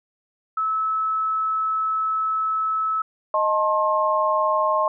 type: tone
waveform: sine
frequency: 1300 Hz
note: E6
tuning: 24 cents flat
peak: -20 dBFS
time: 0.57-3.02 s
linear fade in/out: 5 ms
type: chord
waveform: sine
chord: A diminished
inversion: second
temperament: equal with one note detuned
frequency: 622.3 / 880 / 1067.9 Hz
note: Eb5 / A5 / C6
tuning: 0 / 0 / +35 cents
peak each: -22 / -26 / -20 dBFS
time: 3.34-4.88 s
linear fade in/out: 2 ms
effects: none